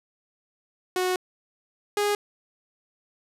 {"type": "tone pair in turn", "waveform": "sawtooth", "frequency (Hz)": [367, 411.9], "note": ["F#4", "G#4"], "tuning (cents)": [-14, -14], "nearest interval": "major second", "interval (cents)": 200, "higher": "second", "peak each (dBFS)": [-19, -18], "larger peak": "second", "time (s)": [[0.96, 1.16], [1.97, 2.15]], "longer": "first", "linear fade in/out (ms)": 2, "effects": ["resampled to 32000 Hz", "10-bit"]}